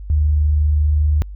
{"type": "tone", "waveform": "sine", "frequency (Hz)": 75.2, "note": "D2", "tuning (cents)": 42, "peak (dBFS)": -12, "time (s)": [0.1, 1.22], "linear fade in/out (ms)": 0, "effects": ["added 50 Hz sine -29 dBFS peak until 1.35 s"]}